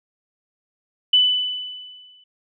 sine tone with exponential decay, 2993 Hz, F#7, 19 cents sharp, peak -10 dBFS, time 1.13-2.24 s, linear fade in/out 5 ms, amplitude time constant 240 ms, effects none

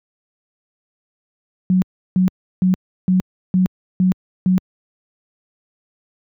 sine tone bursts, 184.7 Hz, F#3, 3 cents flat, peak -11 dBFS, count 7, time 1.7-4.58 s, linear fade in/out 0 ms, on 120 ms, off 340 ms, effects high-pass 100 Hz 12 dB/octave

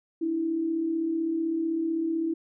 sine tone pair together, 292.1 / 327.9 Hz, D4 / E4, -9 / -9 cents, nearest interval major second, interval 200 cents, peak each -35 / -25 dBFS, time 0.21-2.34 s, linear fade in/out 10 ms, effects none

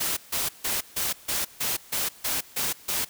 white noise bursts, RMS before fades -27 dBFS, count 10, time 0-3.05 s, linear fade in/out 10 ms, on 170 ms, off 150 ms, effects white hiss -50 dBFS RMS until 3.09 s

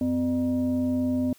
sine tone with frequency modulation, 254.8 Hz, C4, 46 cents flat, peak -22 dBFS, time 0.01-1.33 s, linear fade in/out 2 ms, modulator 347 Hz, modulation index 0.52, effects white hiss -57 dBFS RMS until 1.38 s

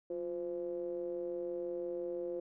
triangle ring-modulated tone, 82.41 Hz, E2, in tune, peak -31 dBFS, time 0.1-2.4 s, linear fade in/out 5 ms, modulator 435 Hz, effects none

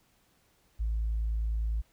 sine tone, 55 Hz, A1, in tune, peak -26 dBFS, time 0.79-1.82 s, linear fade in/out 20 ms, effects tanh soft clip ceiling -24 dBFS + pink hiss -68 dBFS RMS until 1.92 s

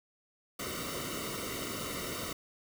pink noise with comb filter, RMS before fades -38 dBFS, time 0.59-2.33 s, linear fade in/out 5 ms, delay 1.2 ms, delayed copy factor -1, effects none

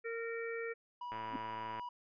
harmonic tone, 460.4 Hz, A#4, 22 cents flat, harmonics 1 / 3 / 4 / 5, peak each -39 / -48 / -46 / -47 dBFS, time 0.04-0.74 s, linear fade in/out 20 ms
triangle tone, 975 Hz, B5, 23 cents flat, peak -39 dBFS, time 1.01-1.89 s, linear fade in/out 5 ms
click train, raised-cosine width 0.5 ms, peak -31 dBFS, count 76, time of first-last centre 1.12-1.796 s, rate 111 Hz
sine tone with exponential growth, 266.8 Hz, C4, 34 cents sharp, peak -34 dBFS, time 1.29-1.36 s, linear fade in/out 2 ms, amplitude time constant 15 ms
effects resampled to 11025 Hz

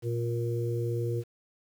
harmonic tone, 117.8 Hz, A#2, 19 cents sharp, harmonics 1 / 3 / 4, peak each -29 / -34 / -35 dBFS, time 0.02-1.24 s, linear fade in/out 50 ms, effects 9-bit

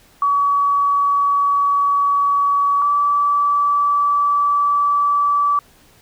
sine tone pair in turn, 1135 / 1154.8 Hz, C#6 / D6, +41 / -30 cents, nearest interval unison, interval 29 cents, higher second, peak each -13 dBFS, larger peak neither, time 0.22-2.82 / 2.82-5.59 s, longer second, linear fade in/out 2 ms, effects pink hiss -51 dBFS RMS until 6.01 s

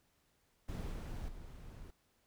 brown noise with level steps, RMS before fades -40 / -42 / -50 dBFS, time 0.68-1.91 s, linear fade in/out 10 ms, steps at 0.92 / 1.28 s, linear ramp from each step 5 ms, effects pink hiss -75 dBFS RMS until 2.26 s

